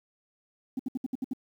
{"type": "tone bursts", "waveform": "sine", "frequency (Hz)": 258.1, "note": "C4", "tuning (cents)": -23, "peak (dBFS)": -26, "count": 7, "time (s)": [0.77, 1.334], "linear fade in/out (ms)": 5, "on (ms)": 24, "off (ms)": 66, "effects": ["tanh soft clip ceiling -25 dBFS", "10-bit"]}